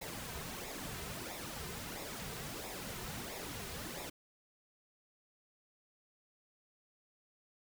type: noise with flanger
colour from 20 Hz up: pink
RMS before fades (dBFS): -44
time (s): 0.01-4.1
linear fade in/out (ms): 10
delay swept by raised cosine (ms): 0.65 to 3.65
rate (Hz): 1.5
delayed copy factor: -0.6
effects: none